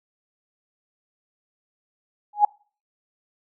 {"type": "tone with exponential growth", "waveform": "sine", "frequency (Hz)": 830.6, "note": "G#5", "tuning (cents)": 0, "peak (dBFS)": -8, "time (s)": [2.33, 2.45], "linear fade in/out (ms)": 5, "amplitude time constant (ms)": 24, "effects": ["noise-tail reverb RT60 0.4 s tail -26 dB re dry"]}